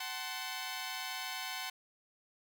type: chord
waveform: 10% pulse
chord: F# diminished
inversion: none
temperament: equal with one note detuned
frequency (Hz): 751.6 / 880 / 1046.5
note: F#5 / A5 / C6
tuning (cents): +27 / 0 / 0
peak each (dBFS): -33 / -37 / -34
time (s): 0-1.7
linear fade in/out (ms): 5
effects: none